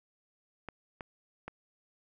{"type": "clicks", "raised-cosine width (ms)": 0.5, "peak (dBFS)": -25, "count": 3, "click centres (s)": [0.687, 1.008, 1.48], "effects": []}